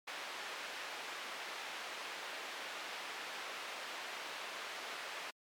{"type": "band-pass noise", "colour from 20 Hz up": "white", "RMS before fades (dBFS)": -45, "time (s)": [0.07, 5.31], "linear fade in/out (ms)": 10, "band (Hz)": [460, 2800], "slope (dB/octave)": 12, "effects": ["MP3 96 kbps"]}